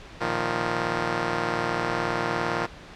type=chord; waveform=5% pulse; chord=Bb suspended fourth; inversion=none; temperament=just; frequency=116.54 / 155.39 / 174.81 Hz; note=Bb2 / Eb3 / F3; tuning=0 / -2 / +2 cents; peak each=-19 dBFS; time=0.2-2.67 s; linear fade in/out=20 ms; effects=pink hiss -44 dBFS RMS until 2.95 s + low-pass 4000 Hz 12 dB/octave

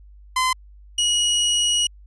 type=tone pair in turn; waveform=sawtooth; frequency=1027 / 2905 Hz; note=C6 / F#7; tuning=-33 / -32 cents; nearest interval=octave + tritone; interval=1801 cents; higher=second; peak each=-14 dBFS; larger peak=neither; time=0.36-0.53 / 0.98-1.87 s; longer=second; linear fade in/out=5 ms; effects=added 50 Hz sine -43 dBFS peak until 2.06 s + resampled to 24000 Hz

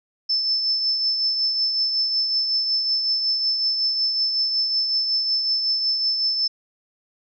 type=tone with tremolo; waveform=sine; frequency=5274 Hz; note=E8; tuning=in tune; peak=-17 dBFS; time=0.29-6.48 s; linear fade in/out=10 ms; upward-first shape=triangle; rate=5.4 Hz; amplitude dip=45%; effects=none

